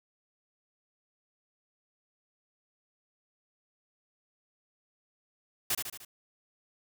white noise with echo, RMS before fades -29 dBFS, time 5.7-5.75 s, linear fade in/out 5 ms, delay 75 ms, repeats 4, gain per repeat -5 dB, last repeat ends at 6.05 s, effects none

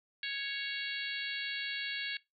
harmonic tone, 554.4 Hz, C#5, in tune, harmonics 3 / 4 / 5 / 6 / 7 / 8, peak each -40 / -41 / -42 / -43 / -43 / -44 dBFS, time 0.23-2.17 s, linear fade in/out 2 ms, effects noise-tail reverb RT60 0.2 s tail -21 dB re dry

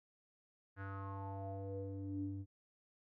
square tone with low-pass filter sweep, 97.8 Hz, G2, 4 cents flat, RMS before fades -44 dBFS, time 0.76-2.46 s, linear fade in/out 50 ms, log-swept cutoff 1600 to 220 Hz, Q 5.9, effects none

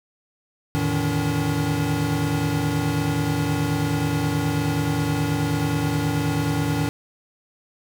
square tone cluster, 84.7 / 111.6 / 147.7 / 157.1 / 285.4 Hz, E2 / A2 / D3 / D#3 / D4, +48 / +25 / +10 / +17 / -49 cents, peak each -34 / -28 / -30 / -26 / -26 dBFS, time 0.75-6.89 s, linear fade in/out 0 ms, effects none

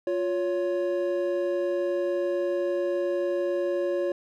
triangle tone pair together, 352.2 / 559.1 Hz, F4 / C#5, +15 / +15 cents, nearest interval minor sixth, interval 800 cents, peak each -25 dBFS, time 0.07-4.12 s, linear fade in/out 2 ms, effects none

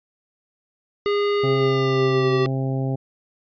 square tone with pitch glide, 408.7 to 386.2 Hz, G#4 to G4, -28 to -26 cents, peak -19 dBFS, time 1.06-2.46 s, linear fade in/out 0 ms, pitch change -98 cents, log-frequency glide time 1.53-2.32 s
harmonic tone, 133.2 Hz, C3, 31 cents sharp, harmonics 1 / 2 / 3 / 4 / 5 / 6, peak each -22 / -28 / -32 / -34 / -36 / -38 dBFS, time 1.43-2.96 s, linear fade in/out 10 ms
effects resampled to 11025 Hz

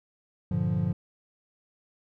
triangle chord, G minor seventh, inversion none, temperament equal, 98 / 116.54 / 146.83 / 174.61 Hz, G2 / Bb2 / D3 / F3, 0 / 0 / 0 / 0 cents, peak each -29 / -30 / -28 / -26 dBFS, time 0.51-0.93 s, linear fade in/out 5 ms, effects none

